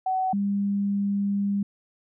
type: tone pair in turn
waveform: sine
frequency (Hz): 752 / 200.6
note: F#5 / G3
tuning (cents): +28 / +40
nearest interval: octave + major seventh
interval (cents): 2288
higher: first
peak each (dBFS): -22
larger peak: neither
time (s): 0.06-0.33 / 0.33-1.63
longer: second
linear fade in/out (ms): 5
effects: none